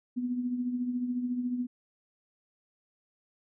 sine tone with tremolo, 246.9 Hz, B3, in tune, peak -26 dBFS, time 0.16-1.67 s, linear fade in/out 20 ms, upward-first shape triangle, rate 14 Hz, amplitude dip 60%, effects none

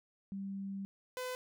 sine / sawtooth tone pair in turn, 196 / 505.4 Hz, G3 / B4, 0 / +40 cents, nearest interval octave + major third, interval 1640 cents, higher second, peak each -38 / -34 dBFS, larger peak second, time 0.32-0.85 / 1.17-1.35 s, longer first, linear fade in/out 0 ms, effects none

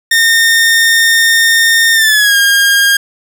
sawtooth tone with pitch glide, 1827 to 1618.3 Hz, A#6 to G#6, -35 to -45 cents, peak -3 dBFS, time 0.11-2.97 s, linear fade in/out 5 ms, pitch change -210 cents, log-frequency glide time 1.93-2.36 s, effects none

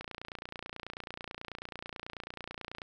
click train, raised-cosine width 0.3 ms, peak -24 dBFS, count 83, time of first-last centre 0.01-2.818 s, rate 29.2 Hz, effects none

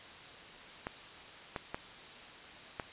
clicks, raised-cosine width 0.5 ms, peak -21 dBFS, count 4, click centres 0.869 / 1.562 / 1.745 / 2.798 s, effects white hiss -50 dBFS RMS until 2.92 s + resampled to 8000 Hz

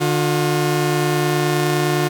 sawtooth tone pair together, 149.1 / 357.9 Hz, D3 / F4, +27 / +42 cents, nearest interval octave + minor third, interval 1515 cents, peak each -15 dBFS, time 0-2.09 s, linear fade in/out 20 ms, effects 8-bit

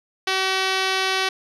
5% pulse tone with low-pass filter, 380 Hz, F#4, 46 cents sharp, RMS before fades -22 dBFS, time 0.27-1.29 s, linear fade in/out 5 ms, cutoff 6600 Hz, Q 0.77, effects none

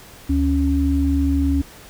sine tone pair together, 73.42 / 277.2 Hz, D2 / C#4, 0 / 0 cents, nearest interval octave + major seventh, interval 2300 cents, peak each -18 dBFS, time 0.29-1.62 s, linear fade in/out 10 ms, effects pink hiss -43 dBFS RMS until 1.89 s

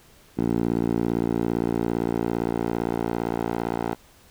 10% pulse tone with band-pass filter sweep, 57.6 Hz, A#1, 20 cents flat, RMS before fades -25 dBFS, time 0.37-3.95 s, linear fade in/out 20 ms, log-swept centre 300 to 620 Hz, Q 1.2, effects pink hiss -54 dBFS RMS until 4.3 s

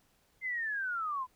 sine linear sweep, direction down, 2095 to 987.8 Hz, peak -32 dBFS, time 0.41-1.27 s, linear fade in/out 50 ms, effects pink hiss -70 dBFS RMS until 1.35 s

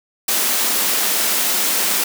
white high-pass noise, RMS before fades -18 dBFS, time 0.28-2.04 s, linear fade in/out 5 ms, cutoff 180 Hz, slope 96 dB/octave, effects none

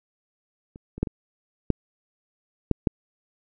clicks, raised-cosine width 3 ms, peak -29 / -24 / -8 / -18 / -6 / -6 / -6 dBFS, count 7, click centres 0.759 / 0.98 / 1.03 / 1.072 / 1.703 / 2.713 / 2.872 s, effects none

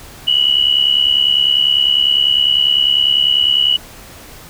sine tone pair together, 2903 / 2973 Hz, F#7 / F#7, -34 / +8 cents, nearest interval unison, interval 42 cents, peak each -13 dBFS, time 0.27-3.77 s, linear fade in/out 10 ms, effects pink hiss -37 dBFS RMS until 4.49 s

